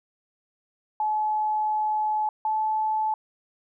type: tone pair in turn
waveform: sine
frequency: 856 / 866.9 Hz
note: A5 / A5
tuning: -48 / -26 cents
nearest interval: unison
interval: 22 cents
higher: second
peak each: -22 dBFS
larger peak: neither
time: 1-2.29 / 2.45-3.14 s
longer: first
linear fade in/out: 2 ms
effects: none